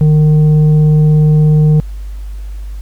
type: tone with tanh clipping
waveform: sine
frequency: 152.8 Hz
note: D#3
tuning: 31 cents flat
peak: -6 dBFS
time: 0.01-1.8 s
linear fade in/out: 0 ms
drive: 5 dB
effects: added 50 Hz sine -21 dBFS peak until 2.81 s + pink hiss -46 dBFS RMS until 2.81 s